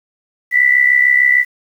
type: tone with amplitude modulation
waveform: sine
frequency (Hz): 1975.5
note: B6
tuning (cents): 0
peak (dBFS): -5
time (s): 0.51-1.45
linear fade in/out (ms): 50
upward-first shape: sine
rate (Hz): 66.6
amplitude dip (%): 70
effects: 7-bit